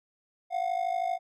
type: ring-modulated tone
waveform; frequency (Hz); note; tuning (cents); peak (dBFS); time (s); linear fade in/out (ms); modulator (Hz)
triangle; 717; F5; +45; -22; 0.5-1.19; 50; 26.4
effects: none